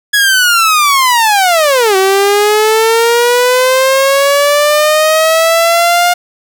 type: linear two-way sweep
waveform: sawtooth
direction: down then up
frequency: 1686 to 377.8 to 710 Hz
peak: -3 dBFS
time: 0.13-6.14 s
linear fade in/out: 10 ms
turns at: 1.96 s
effects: 7-bit